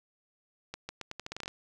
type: accelerating click train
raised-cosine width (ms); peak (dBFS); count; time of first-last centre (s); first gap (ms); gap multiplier
0.2; -21; 12; 0.74-1.479; 150; 0.82
effects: none